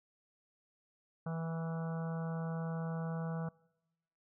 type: harmonic tone with a mistuned harmonic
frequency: 163.8 Hz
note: E3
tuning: 11 cents flat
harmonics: 1 / 3 / 4 / 5 / 6 / 7 / 8 / 9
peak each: -36 / -47 / -48 / -50 / -56 / -52 / -54 / -54 dBFS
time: 1.26-3.49 s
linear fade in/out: 5 ms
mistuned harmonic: 8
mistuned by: +17 cents
effects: noise-tail reverb RT60 1.0 s tail -25 dB re dry